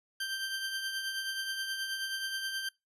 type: tone with tremolo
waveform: 20% pulse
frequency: 1568 Hz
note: G6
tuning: in tune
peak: -27 dBFS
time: 0.2-2.69 s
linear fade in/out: 5 ms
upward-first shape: triangle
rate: 9.4 Hz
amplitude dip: 50%
effects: noise-tail reverb RT60 0.2 s tail -23 dB re dry + resampled to 32000 Hz